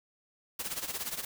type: noise with tremolo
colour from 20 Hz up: white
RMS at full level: -34 dBFS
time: 0.59-1.25 s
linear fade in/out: 5 ms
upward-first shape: sine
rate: 17 Hz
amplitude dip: 75%
effects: none

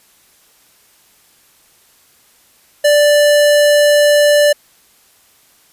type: tone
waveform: square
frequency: 587.3 Hz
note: D5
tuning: in tune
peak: -8 dBFS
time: 2.84-4.53 s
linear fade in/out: 10 ms
effects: white hiss -51 dBFS RMS until 5.72 s + resampled to 32000 Hz

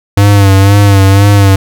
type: tone with vibrato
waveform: square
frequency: 99.3 Hz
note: G2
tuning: 23 cents sharp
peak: -3 dBFS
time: 0.17-1.56 s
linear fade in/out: 5 ms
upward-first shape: sine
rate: 2 Hz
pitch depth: 48 cents each way
effects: none

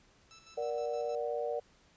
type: tone with tremolo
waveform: 5% pulse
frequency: 1318.5 Hz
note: E6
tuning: in tune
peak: -39 dBFS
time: 0.31-1.15 s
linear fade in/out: 0 ms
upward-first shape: square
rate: 6.4 Hz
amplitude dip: 60%
type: chord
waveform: sine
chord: Bb augmented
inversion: none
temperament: equal with one note detuned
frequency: 471.3 / 587.3 / 740 Hz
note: Bb4 / D5 / F#5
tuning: +19 / 0 / 0 cents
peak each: -35 / -36 / -40 dBFS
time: 0.57-1.6 s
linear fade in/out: 10 ms
effects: pink hiss -65 dBFS RMS until 1.96 s + resampled to 16000 Hz

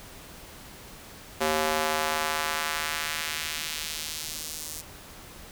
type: tone with high-pass filter sweep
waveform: square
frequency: 77.78 Hz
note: D#2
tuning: in tune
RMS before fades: -30 dBFS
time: 1.4-4.82 s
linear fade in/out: 20 ms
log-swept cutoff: 440 to 7100 Hz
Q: 0.91
effects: pink hiss -46 dBFS RMS until 5.51 s

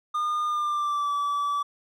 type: tone with pitch glide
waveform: triangle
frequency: 1215 to 1152.8 Hz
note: D#6 to D6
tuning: -42 to -33 cents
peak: -22 dBFS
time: 0.14-1.63 s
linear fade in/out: 10 ms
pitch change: -91 cents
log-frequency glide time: 0.46-1.12 s
effects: none

